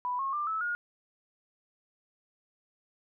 sine tone with pitch steps, 989 / 1084.8 / 1189.8 / 1305 / 1431.3 Hz, B5 / C#6 / D6 / E6 / F6, +2 / -38 / +22 / -18 / +42 cents, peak -29 dBFS, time 0.05-0.75 s, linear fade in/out 0 ms, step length 140 ms, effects none

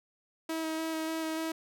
sawtooth tone with vibrato, 320.5 Hz, E4, 49 cents flat, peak -28 dBFS, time 0.49-1.52 s, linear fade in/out 5 ms, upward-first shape square, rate 3.4 Hz, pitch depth 12 cents each way, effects none

